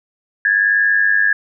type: tone pair together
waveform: sine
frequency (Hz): 1653.3 / 1754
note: G#6 / A6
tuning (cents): -8 / -6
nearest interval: minor second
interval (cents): 102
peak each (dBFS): -13 / -16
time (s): 0.45-1.33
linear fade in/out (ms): 2
effects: none